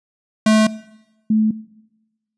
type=tone pair in turn; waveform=square / sine; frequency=216.9 / 216.9 Hz; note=A3 / A3; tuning=-25 / -25 cents; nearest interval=unison; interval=0 cents; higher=neither; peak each=-11 / -12 dBFS; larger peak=first; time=0.46-0.67 / 1.3-1.51 s; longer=neither; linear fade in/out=5 ms; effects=noise-tail reverb RT60 1.0 s tail -20 dB re dry + resampled to 22050 Hz